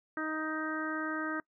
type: harmonic tone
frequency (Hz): 312.6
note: D#4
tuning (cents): +8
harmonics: 1 / 2 / 3 / 4 / 5 / 6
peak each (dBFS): -36 / -43 / -46 / -39 / -38 / -44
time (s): 0.17-1.4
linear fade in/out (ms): 2
effects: noise-tail reverb RT60 0.1 s tail -24 dB re dry